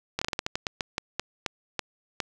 slowing click train, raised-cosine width 0.2 ms, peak -10 dBFS, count 15, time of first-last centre 0.19-2.202 s, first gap 25 ms, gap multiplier 1.24, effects none

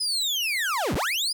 35% pulse linear two-way sweep, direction down then up, 5100 to 34 to 5100 Hz, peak -22 dBFS, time 0-1.33 s, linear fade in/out 10 ms, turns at 0.95 s, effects none

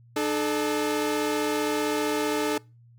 sawtooth tone pair together, 300 / 432.3 Hz, D4 / A4, +37 / -31 cents, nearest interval tritone, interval 632 cents, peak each -23 dBFS, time 0.16-2.58 s, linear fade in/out 5 ms, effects noise-tail reverb RT60 0.3 s tail -25 dB re dry + added 118 Hz sine -51 dBFS peak until 2.98 s

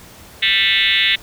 sine tone with frequency modulation, 2800 Hz, F7, 4 cents sharp, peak -12 dBFS, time 0.42-1.16 s, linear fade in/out 10 ms, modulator 206 Hz, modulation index 4.8, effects pink hiss -41 dBFS RMS until 1.22 s

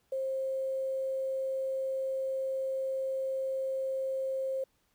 sine tone with quantisation, 531 Hz, C5, 25 cents sharp, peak -30 dBFS, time 0.12-4.64 s, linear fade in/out 5 ms, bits 10, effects pink hiss -73 dBFS RMS until 4.94 s

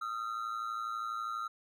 triangle ring-modulated tone, 1300 Hz, E6, 24 cents flat, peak -30 dBFS, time 0.01-1.48 s, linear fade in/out 10 ms, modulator 56.1 Hz, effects none

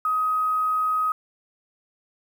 sine tone with quantisation, 1260 Hz, D#6, 21 cents sharp, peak -20 dBFS, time 0.05-1.12 s, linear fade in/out 2 ms, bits 8, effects none

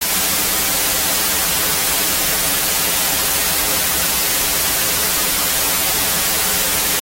white noise with comb filter, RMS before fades -17 dBFS, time 0.01-7 s, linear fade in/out 10 ms, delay 8.4 ms, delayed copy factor -0.75, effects AAC 48 kbps

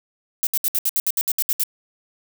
violet noise bursts, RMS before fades -20 dBFS, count 12, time 0.43-1.635 s, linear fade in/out 0 ms, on 39 ms, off 67 ms, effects none

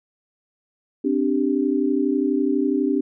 sine chord, C suspended second, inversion none, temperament equal, 261.6 / 293.7 / 392 Hz, C4 / D4 / G4, 0 / 0 / 0 cents, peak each -22 / -21 / -24 dBFS, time 1.04-3.01 s, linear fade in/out 10 ms, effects none

